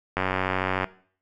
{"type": "click train", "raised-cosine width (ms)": 0.5, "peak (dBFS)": -9, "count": 64, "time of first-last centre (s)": [0.17, 0.843], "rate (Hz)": 93.6, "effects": ["noise-tail reverb RT60 0.5 s tail -18 dB re dry"]}